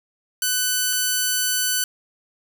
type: tone pair in turn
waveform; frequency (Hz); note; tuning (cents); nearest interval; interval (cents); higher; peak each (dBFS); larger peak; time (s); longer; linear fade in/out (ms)
5% pulse; 1500 / 1500; F#6 / F#6; +23 / +23; unison; 0; neither; -8; neither; 0.42-0.93 / 0.93-1.84; second; 2
effects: none